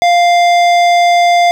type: tone with hard clipping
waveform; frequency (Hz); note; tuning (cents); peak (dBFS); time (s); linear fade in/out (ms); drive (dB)
sine; 698; F5; -1; -8; 0.02-1.51; 0; 14
effects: none